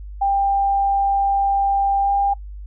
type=tone with pitch glide; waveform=sine; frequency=793 to 799.4 Hz; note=G5 to G5; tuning=+20 to +34 cents; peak=-15 dBFS; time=0.21-2.34 s; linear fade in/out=10 ms; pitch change=+14 cents; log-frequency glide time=2.02-2.1 s; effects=noise-tail reverb RT60 0.1 s tail -25 dB re dry + added 50 Hz sine -31 dBFS peak until 2.66 s